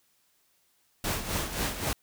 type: noise with tremolo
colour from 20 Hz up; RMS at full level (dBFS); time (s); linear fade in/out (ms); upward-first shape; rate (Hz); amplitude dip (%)
pink; -29; 1.04-1.93; 2; sine; 3.8; 65
effects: white hiss -69 dBFS RMS until 2.02 s